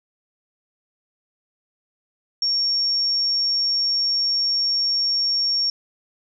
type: tone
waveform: sine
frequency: 5520 Hz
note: F8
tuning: 21 cents flat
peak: -18 dBFS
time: 2.42-5.7 s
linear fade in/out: 2 ms
effects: none